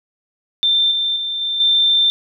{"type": "tone with level steps", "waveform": "sine", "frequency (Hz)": 3573, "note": "A7", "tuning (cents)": 26, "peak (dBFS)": [-12, -16, -20, -18, -11], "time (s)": [0.63, 2.1], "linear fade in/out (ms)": 0, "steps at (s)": [0.91, 1.16, 1.41, 1.6], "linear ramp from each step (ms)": 5, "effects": []}